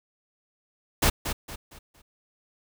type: noise with echo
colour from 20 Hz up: pink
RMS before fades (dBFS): -20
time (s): 1.02-1.1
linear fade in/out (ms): 10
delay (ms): 230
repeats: 4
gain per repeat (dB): -9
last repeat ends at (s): 2.02
effects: none